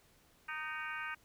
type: harmonic tone with a mistuned harmonic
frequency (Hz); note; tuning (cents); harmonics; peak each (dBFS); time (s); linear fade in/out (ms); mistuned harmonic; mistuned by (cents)
309.3; D#4; -10; 3 / 4 / 5 / 6 / 7 / 8 / 9; -49 / -45 / -42 / -47 / -48 / -48 / -52; 0.48-1.15; 10; 7; +69
effects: pink hiss -67 dBFS RMS until 1.24 s